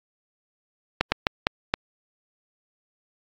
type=slowing click train; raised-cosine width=0.3 ms; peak=-3 dBFS; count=5; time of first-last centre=1.01-1.74 s; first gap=110 ms; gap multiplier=1.35; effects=AAC 64 kbps